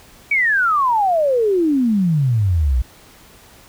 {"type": "exponential sweep", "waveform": "sine", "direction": "down", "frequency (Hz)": [2318, 57.8], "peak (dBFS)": -13, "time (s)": [0.31, 2.82], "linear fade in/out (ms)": 5, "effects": ["pink hiss -46 dBFS RMS until 3.68 s"]}